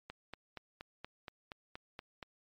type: click train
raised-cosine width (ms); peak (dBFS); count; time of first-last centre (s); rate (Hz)
0.3; -28; 10; 0.1-2.228; 4.23
effects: MP3 64 kbps